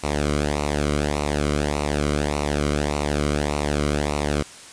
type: tone with flanger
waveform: sawtooth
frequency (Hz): 73.42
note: D2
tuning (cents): 0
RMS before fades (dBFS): -23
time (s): 0.03-4.43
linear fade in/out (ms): 10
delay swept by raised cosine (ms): 0.6 to 1.16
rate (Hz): 1.7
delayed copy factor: -0.75
effects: white hiss -42 dBFS RMS until 4.72 s + resampled to 22050 Hz